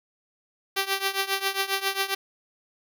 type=tone with tremolo; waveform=5% pulse; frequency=390 Hz; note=G4; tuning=9 cents flat; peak=-10 dBFS; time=0.76-2.15 s; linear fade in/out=10 ms; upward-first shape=triangle; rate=7.4 Hz; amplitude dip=90%; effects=none